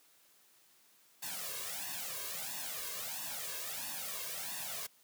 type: noise with flanger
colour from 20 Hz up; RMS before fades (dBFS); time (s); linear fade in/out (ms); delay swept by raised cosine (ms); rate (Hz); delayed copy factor
white; -41; 1.22-4.87; 10; 1.1 to 1.86; 1.5; +1
effects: white hiss -66 dBFS RMS until 5.03 s + high-pass 150 Hz 12 dB/octave